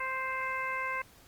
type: harmonic tone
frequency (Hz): 523.3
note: C5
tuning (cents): 0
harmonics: 1 / 2 / 3 / 4 / 5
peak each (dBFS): -43 / -35 / -38 / -36 / -43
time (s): 0-1.02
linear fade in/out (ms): 5
effects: pink hiss -58 dBFS RMS until 1.27 s + Opus 32 kbps